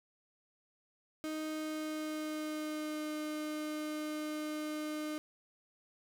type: tone with pitch glide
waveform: 35% pulse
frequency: 311.1 to 304.9 Hz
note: D#4 to D#4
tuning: 0 to -35 cents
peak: -35 dBFS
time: 1.24-5.18 s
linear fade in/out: 0 ms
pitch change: -35 cents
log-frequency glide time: 1.45-3.13 s
effects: none